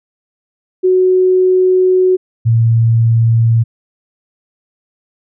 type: tone pair in turn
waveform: sine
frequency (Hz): 370 / 114.71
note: F#4 / A#2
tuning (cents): 0 / -27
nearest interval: octave + minor sixth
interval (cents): 2027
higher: first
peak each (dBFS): -7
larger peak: neither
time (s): 0.83-2.17 / 2.45-3.64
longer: first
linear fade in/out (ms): 20
effects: none